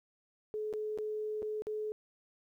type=tone with dropouts; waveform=sine; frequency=427.9 Hz; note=A4; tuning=48 cents flat; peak=-34 dBFS; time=0.54-1.92 s; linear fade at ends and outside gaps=0 ms; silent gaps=0.728-0.737 / 0.976-0.986 / 1.421-1.428 / 1.621-1.669 s; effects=12-bit